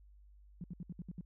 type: tone bursts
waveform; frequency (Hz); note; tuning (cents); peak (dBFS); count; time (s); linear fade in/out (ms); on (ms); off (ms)
sine; 174.61; F3; 0; -40; 7; 0.61-1.21; 2; 30; 65
effects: added 50 Hz sine -57 dBFS peak until 1.25 s